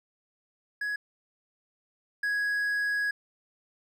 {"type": "tone pair in turn", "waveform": "triangle", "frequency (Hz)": [1675, 1663.4], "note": ["G#6", "G#6"], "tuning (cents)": [14, 2], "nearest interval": "unison", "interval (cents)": 12, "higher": "first", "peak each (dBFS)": [-27, -24], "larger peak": "second", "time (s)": [[0.81, 0.96], [2.23, 3.11]], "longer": "second", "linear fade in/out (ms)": 5, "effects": []}